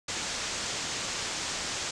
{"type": "low-pass noise", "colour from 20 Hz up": "white", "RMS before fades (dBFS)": -34, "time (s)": [0.08, 1.91], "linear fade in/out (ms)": 5, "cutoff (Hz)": 7700, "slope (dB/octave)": 48, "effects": []}